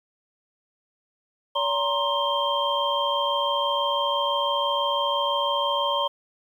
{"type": "tone cluster", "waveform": "sine", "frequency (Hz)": [570, 931, 1057, 3167], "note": ["C#5", "A#5", "C6", "G7"], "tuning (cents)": [48, -2, 17, 17], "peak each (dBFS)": -27, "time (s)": [1.55, 6.08], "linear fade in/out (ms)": 10, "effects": ["9-bit"]}